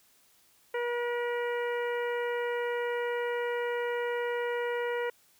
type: harmonic tone with a mistuned harmonic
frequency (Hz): 480.5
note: B4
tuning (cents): -48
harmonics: 1 / 2 / 3 / 4 / 5 / 6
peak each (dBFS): -30 / -38 / -40 / -39 / -45 / -49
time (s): 0.74-5.1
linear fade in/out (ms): 5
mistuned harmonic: 5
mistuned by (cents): -44
effects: white hiss -64 dBFS RMS until 5.39 s